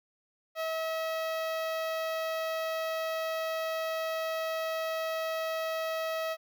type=tone with notch filter; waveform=sawtooth; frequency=644 Hz; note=E5; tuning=41 cents flat; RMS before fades=-33 dBFS; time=0.55-6.37 s; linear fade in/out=50 ms; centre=8500 Hz; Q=0.69; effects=none